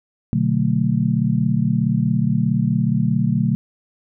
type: chord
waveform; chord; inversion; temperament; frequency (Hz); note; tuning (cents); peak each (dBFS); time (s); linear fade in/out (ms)
sine; B minor seventh; none; just; 123.47 / 148.16 / 185.21 / 222.2; B2 / D3 / F#3 / A3; 0 / +16 / +2 / +17; -21; 0.33-3.55; 0
effects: none